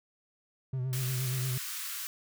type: tone with vibrato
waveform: triangle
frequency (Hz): 128.7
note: C3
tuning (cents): -28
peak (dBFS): -28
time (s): 0.73-1.58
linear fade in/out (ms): 5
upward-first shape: sine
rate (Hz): 8.5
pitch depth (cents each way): 51
type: high-pass noise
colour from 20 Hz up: white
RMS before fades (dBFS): -38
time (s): 0.93-2.07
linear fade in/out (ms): 0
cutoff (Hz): 1100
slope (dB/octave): 48
effects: none